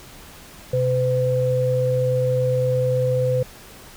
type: tone pair together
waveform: sine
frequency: 127.7 / 507.4 Hz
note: C3 / B4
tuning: -42 / +47 cents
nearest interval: 2 octaves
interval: 2389 cents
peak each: -21 / -19 dBFS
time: 0.73-3.43 s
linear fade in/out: 5 ms
effects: pink hiss -43 dBFS RMS until 3.96 s